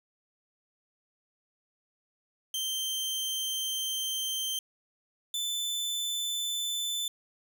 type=tone pair in turn; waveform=sawtooth; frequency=3136 / 3520 Hz; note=G7 / A7; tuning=0 / 0 cents; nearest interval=major second; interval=200 cents; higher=second; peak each=-27 dBFS; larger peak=neither; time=2.54-4.59 / 5.34-7.08 s; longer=first; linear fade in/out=2 ms; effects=none